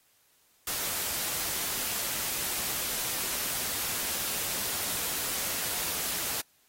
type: noise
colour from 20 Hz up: white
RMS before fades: -32 dBFS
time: 0.67-6.41 s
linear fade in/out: 2 ms
effects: white hiss -66 dBFS RMS until 6.68 s + AAC 48 kbps